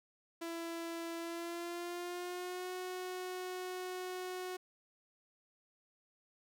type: tone with pitch glide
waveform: sawtooth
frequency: 334.3 to 366.7 Hz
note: E4 to F#4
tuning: +24 to -15 cents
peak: -36 dBFS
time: 0.41-4.57 s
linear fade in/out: 10 ms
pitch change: +161 cents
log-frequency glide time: 1.17-2.73 s
effects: none